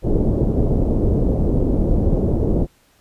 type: low-pass noise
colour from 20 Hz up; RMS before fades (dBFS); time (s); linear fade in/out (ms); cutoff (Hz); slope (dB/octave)
pink; -17; 0.02-2.67; 50; 510; 24
effects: pink hiss -57 dBFS RMS until 3 s + resampled to 32000 Hz